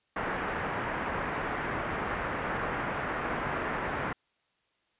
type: low-pass noise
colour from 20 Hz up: white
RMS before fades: -33 dBFS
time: 0.16-4.13 s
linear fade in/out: 5 ms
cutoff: 1800 Hz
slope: 24 dB/octave
effects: white hiss -73 dBFS RMS until 4.99 s + resampled to 8000 Hz